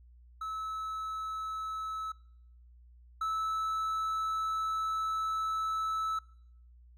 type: tone pair in turn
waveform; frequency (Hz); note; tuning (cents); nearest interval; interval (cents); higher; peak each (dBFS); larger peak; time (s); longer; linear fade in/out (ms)
triangle; 1300 / 1307.5; E6 / E6; -24 / -15; unison; 9; second; -33 / -28; second; 0.41-2.12 / 3.21-6.19; second; 5
effects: noise-tail reverb RT60 0.7 s tail -23 dB re dry + added 60 Hz sine -54 dBFS peak until 6.97 s